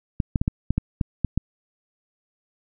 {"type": "clicks", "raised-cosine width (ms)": 5, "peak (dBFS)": -8, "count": 9, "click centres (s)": [0.202, 0.358, 0.415, 0.479, 0.706, 0.78, 1.012, 1.247, 1.376], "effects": []}